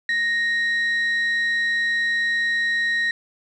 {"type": "tone pair together", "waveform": "sine", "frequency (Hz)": [1864.7, 3951], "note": ["A#6", "B7"], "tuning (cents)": [0, 0], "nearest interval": "octave + minor second", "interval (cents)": 1300, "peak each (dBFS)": [-18, -29], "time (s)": [0.09, 3.11], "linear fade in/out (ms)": 2, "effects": ["tanh soft clip ceiling -15 dBFS"]}